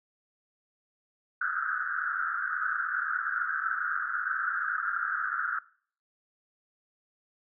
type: band-pass noise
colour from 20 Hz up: pink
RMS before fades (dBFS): -31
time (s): 1.41-5.59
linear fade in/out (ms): 5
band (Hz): 1300 to 1600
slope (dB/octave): 96
effects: noise-tail reverb RT60 0.5 s tail -21 dB re dry